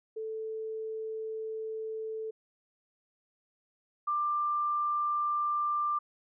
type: tone pair in turn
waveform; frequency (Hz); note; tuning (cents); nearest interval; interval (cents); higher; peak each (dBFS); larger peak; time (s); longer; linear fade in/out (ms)
sine; 440 / 1186.6; A4 / D6; 0 / +18; octave + perfect fourth; 1718; second; -34 / -27; second; 0.16-2.31 / 4.07-5.99; first; 10
effects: none